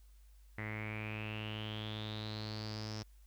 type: tone with low-pass filter sweep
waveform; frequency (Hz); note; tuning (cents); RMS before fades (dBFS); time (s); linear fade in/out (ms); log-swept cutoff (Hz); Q
sawtooth; 107.6; A2; -38; -42; 0.58-3.03; 5; 2000 to 5400; 9.3
effects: added 50 Hz sine -57 dBFS peak until 3.26 s + white hiss -73 dBFS RMS until 3.26 s